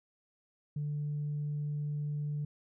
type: tone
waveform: sine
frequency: 147.5 Hz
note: D3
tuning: 8 cents sharp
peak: -31 dBFS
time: 0.76-2.45 s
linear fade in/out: 5 ms
effects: tanh soft clip ceiling -29 dBFS